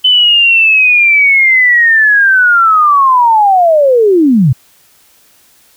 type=linear sweep; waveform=sine; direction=down; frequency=3037 to 113.5 Hz; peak=-4 dBFS; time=0.04-4.53 s; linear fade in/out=10 ms; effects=white hiss -47 dBFS RMS until 5.76 s